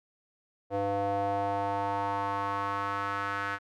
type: tone with band-pass filter sweep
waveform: square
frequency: 100 Hz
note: G2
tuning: 35 cents sharp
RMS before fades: -31 dBFS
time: 0.7-3.59 s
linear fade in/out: 50 ms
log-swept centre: 590 to 1500 Hz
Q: 3.4
effects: none